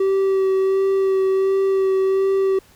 triangle tone with vibrato, 385.1 Hz, G4, 31 cents flat, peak -13 dBFS, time 0-2.59 s, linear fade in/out 5 ms, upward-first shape sine, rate 1.4 Hz, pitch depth 14 cents each way, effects pink hiss -52 dBFS RMS until 2.75 s

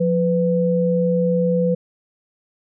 sine tone pair together, 176.49 / 499.2 Hz, F3 / B4, +18 / +19 cents, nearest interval octave + tritone, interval 1801 cents, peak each -18 dBFS, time 0-1.75 s, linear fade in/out 10 ms, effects none

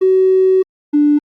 triangle tone pair in turn, 376.5 / 294.2 Hz, F#4 / D4, +30 / +3 cents, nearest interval major third, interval 427 cents, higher first, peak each -4 dBFS, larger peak neither, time 0.01-0.63 / 0.93-1.19 s, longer first, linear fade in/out 20 ms, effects tanh soft clip ceiling -6 dBFS + Opus 32 kbps

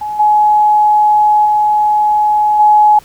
sine tone with level steps, 844 Hz, G#5, 28 cents sharp, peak -17 / -6 / -8 / -4 dBFS, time 0.01-2.99 s, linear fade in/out 5 ms, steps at 0.19 / 1.45 / 2.59 s, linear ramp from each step 10 ms, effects pink hiss -42 dBFS RMS until 3.04 s

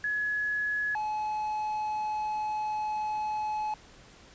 sine / triangle tone pair in turn, 1692 / 853.4 Hz, G#6 / G#5, +32 / +47 cents, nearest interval octave, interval 1185 cents, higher first, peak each -27 dBFS, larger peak neither, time 0.04-0.95 / 0.95-3.74 s, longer second, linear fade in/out 2 ms, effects pink hiss -54 dBFS RMS until 4.34 s + resampled to 16000 Hz

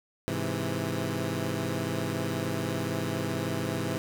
15% pulse chord, Ab augmented, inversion none, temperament equal, 103.83 / 130.81 / 164.81 Hz, Ab2 / C3 / E3, 0 / 0 / 0 cents, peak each -27 dBFS, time 0.28-3.98 s, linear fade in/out 0 ms, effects none

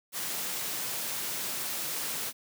white high-pass noise, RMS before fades -34 dBFS, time 0.12-2.33 s, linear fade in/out 50 ms, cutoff 110 Hz, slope 96 dB/octave, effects none

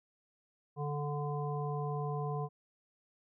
harmonic tone, 146.2 Hz, D3, 7 cents flat, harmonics 1 / 3 / 5 / 7, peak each -35 / -40 / -42 / -43 dBFS, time 0.76-2.49 s, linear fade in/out 50 ms, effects none

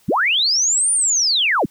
sine linear two-way sweep, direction up then down, 87.4 to 9397 to 87.4 Hz, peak -14 dBFS, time 0.08-1.66 s, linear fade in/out 10 ms, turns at 0.92 s, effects white hiss -55 dBFS RMS until 1.7 s

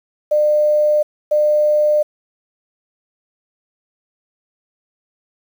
sine tone pair in turn, 600 / 600 Hz, D5 / D5, +37 / +37 cents, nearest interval unison, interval 0 cents, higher neither, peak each -11 dBFS, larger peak neither, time 0.31-1.03 / 1.31-2.03 s, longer neither, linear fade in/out 10 ms, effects 7-bit

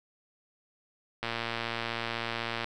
click train, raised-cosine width 0.3 ms, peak -16 dBFS, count 165, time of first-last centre 1.23-2.644 s, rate 116 Hz, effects none

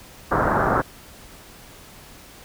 white low-pass noise, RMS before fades -20 dBFS, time 0.31-0.82 s, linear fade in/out 10 ms, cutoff 1500 Hz, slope 48 dB/octave, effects pink hiss -45 dBFS RMS until 2.44 s

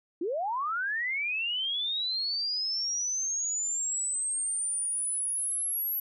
sine linear sweep, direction up, 310 to 11770 Hz, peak -28 dBFS, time 0.21-6 s, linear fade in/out 5 ms, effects none

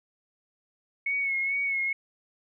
sine tone with vibrato, 2200 Hz, C#7, 14 cents flat, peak -25 dBFS, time 1.06-1.93 s, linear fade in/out 5 ms, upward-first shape sine, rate 2.3 Hz, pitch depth 39 cents each way, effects none

